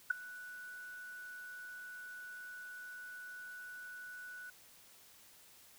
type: tone with ADSR envelope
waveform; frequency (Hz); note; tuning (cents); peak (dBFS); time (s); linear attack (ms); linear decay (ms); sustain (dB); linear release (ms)
sine; 1480; F#6; 0; -24; 0.1-4.5; 8; 7; -22; 4
effects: white hiss -61 dBFS RMS until 5.78 s